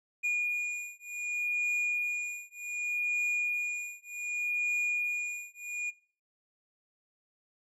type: beating tone pair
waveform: triangle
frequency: 2438 / 2438.66 Hz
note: D#7 / D#7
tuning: -36 / -35 cents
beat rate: 0.66 Hz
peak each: -31 dBFS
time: 0.23-5.91 s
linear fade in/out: 20 ms
effects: noise-tail reverb RT60 0.4 s tail -17 dB re dry + resampled to 32000 Hz